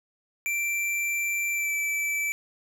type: tone with pitch glide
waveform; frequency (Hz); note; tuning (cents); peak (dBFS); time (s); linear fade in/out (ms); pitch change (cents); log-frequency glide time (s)
square; 2349 to 2317; D7 to D7; 0 to -24; -26; 0.46-2.32; 0; -24; 1.52-1.73
effects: none